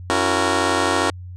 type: chord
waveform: 15% pulse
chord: F# dominant seventh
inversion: second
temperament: just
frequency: 277.5 / 333 / 370 / 462.5 Hz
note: C#4 / E4 / F#4 / A#4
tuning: +2 / +18 / 0 / -14 cents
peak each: -17 dBFS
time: 0.1-1.1 s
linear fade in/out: 0 ms
effects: added 90 Hz sine -32 dBFS peak until 1.36 s + resampled to 22050 Hz